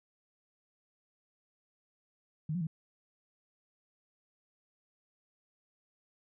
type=tone with pitch steps; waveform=sine; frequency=154.7 / 180 / 159.6 Hz; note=D#3 / F#3 / D#3; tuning=-10 / -47 / +44 cents; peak=-31 dBFS; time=2.49-2.67 s; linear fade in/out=5 ms; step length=60 ms; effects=none